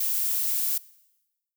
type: noise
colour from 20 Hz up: violet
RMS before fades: -26 dBFS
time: 0-0.78 s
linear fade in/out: 5 ms
effects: noise-tail reverb RT60 1.0 s tail -21 dB re dry